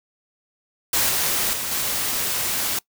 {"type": "noise with level steps", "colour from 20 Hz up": "white", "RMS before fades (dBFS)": [-20, -22, -27, -24], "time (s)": [0.93, 2.79], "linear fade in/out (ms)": 5, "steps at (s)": [1.09, 1.53, 1.71], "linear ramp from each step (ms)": 2, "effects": ["noise-tail reverb RT60 0.1 s tail -23 dB re dry"]}